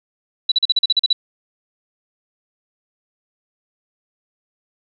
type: tone bursts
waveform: sine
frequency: 3942 Hz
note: B7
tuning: 4 cents flat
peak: -11 dBFS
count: 10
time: 0.49-1.13 s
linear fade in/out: 5 ms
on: 28 ms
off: 40 ms
effects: none